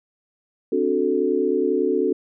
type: chord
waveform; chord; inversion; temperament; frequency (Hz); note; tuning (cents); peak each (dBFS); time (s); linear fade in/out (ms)
sine; D dominant seventh; third; equal; 261.6 / 293.7 / 370 / 440; C4 / D4 / F#4 / A4; 0 / 0 / 0 / 0; -26 / -25 / -22 / -22; 0.72-2.13; 5
effects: none